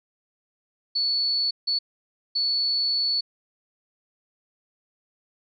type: tone bursts at uneven times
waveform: sine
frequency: 4435 Hz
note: C#8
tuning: in tune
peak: -21 dBFS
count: 3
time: 0.95-1.51 / 1.67-1.79 / 2.35-3.21 s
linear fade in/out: 10 ms
effects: none